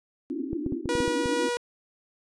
pink band-pass noise, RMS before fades -31 dBFS, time 0.3-1.49 s, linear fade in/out 0 ms, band 260 to 360 Hz, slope 96 dB/octave
clicks, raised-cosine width 3 ms, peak -18 dBFS, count 8, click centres 0.531 / 0.663 / 0.723 / 0.857 / 0.953 / 1.004 / 1.079 / 1.258 s
sawtooth tone with tremolo, 483 Hz, B4, 39 cents flat, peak -21 dBFS, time 0.89-1.57 s, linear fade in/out 0 ms, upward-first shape triangle, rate 2.4 Hz, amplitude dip 25%
effects resampled to 22050 Hz

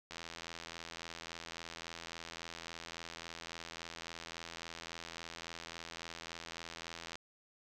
click train, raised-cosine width 0.2 ms, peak -27 dBFS, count 590, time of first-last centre 0.11-7.155 s, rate 83.6 Hz, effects none

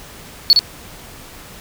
sine tone with echo, 4417 Hz, C#8, 7 cents flat, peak -3 dBFS, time 0.5-0.53 s, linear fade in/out 0 ms, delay 61 ms, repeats 1, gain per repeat -4 dB, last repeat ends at 0.591 s, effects tanh soft clip ceiling -2 dBFS + pink hiss -38 dBFS RMS until 1.6 s

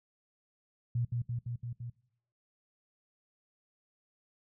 sine tone with echo, 119.7 Hz, A#2, 46 cents sharp, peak -28 dBFS, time 0.95-1.05 s, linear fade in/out 5 ms, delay 170 ms, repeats 5, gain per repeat -2 dB, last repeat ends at 1.9 s, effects noise-tail reverb RT60 0.7 s tail -22 dB re dry

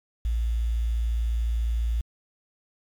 sine tone with quantisation, 57.1 Hz, A#1, 35 cents flat, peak -22 dBFS, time 0.25-2.01 s, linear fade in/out 0 ms, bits 8, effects MP3 96 kbps

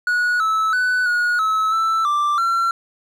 triangle tone with pitch steps, 1460 / 1305 / 1495 / 1448 / 1294 / 1325 / 1177 / 1360 Hz, F#6 / E6 / F#6 / F#6 / E6 / E6 / D6 / F6, -24 / -18 / +17 / -38 / -32 / +9 / +3 / -46 cents, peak -14 dBFS, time 0.07-2.71 s, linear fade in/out 2 ms, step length 330 ms, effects none

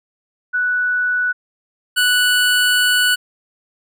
sine / 25% pulse tone pair in turn, 1480 / 1480 Hz, F#6 / F#6, 0 / 0 cents, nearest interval unison, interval 0 cents, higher neither, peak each -15 / -9 dBFS, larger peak second, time 0.53-1.33 / 1.96-3.16 s, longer second, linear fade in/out 20 ms, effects none

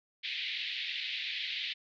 white band-pass noise, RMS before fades -37 dBFS, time 0.23-1.74 s, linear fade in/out 20 ms, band 2000 to 4000 Hz, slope 48 dB/octave, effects none

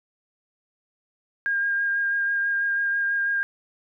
sine tone with vibrato, 1614 Hz, G#6, 50 cents flat, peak -21 dBFS, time 1.46-3.43 s, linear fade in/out 0 ms, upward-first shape sine, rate 6.1 Hz, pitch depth 13 cents each way, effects none

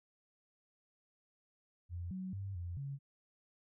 sine tone with pitch steps, 87.2 / 186.9 / 97.8 / 87.3 / 138.9 Hz, F2 / F#3 / G2 / F2 / C#3, -2 / +18 / -4 / 0 / +4 cents, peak -39 dBFS, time 1.89-2.99 s, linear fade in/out 50 ms, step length 220 ms, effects none

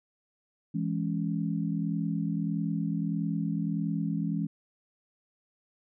sine chord, C# minor, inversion first, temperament just, 166.31 / 207.9 / 277.2 Hz, E3 / G#3 / C#4, +16 / +2 / 0 cents, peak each -30 / -32 / -34 dBFS, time 0.74-4.47 s, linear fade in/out 10 ms, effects none

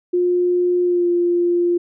sine tone with pitch glide, 356 to 348.7 Hz, F4 to F4, +33 to -3 cents, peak -14 dBFS, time 0.13-1.78 s, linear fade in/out 10 ms, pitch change -36 cents, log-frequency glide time 0.83-1.08 s, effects none

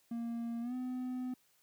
triangle tone with pitch glide, 233.1 to 252.7 Hz, A#3 to B3, 0 to +40 cents, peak -34 dBFS, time 0.11-1.34 s, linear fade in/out 5 ms, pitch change +140 cents, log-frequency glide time 0.61-0.74 s, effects white hiss -71 dBFS RMS until 1.62 s + high-pass 60 Hz 12 dB/octave

